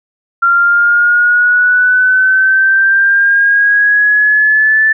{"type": "exponential sweep", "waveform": "sine", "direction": "up", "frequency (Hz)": [1379, 1760], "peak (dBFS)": -6, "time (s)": [0.42, 4.93], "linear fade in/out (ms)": 10, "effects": []}